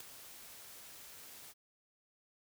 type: noise with ADSR envelope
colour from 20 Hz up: white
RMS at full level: -42 dBFS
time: 0-1.54 s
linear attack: 5 ms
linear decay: 4 ms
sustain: -11 dB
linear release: 39 ms
effects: none